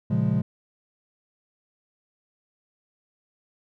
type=chord; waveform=triangle; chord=Bb minor seventh; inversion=none; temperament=equal with one note detuned; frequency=116.54 / 138.59 / 175.93 / 207.7 Hz; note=Bb2 / Db3 / F3 / Ab3; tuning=0 / 0 / +13 / 0 cents; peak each=-24 dBFS; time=0.1-0.42 s; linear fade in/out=10 ms; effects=none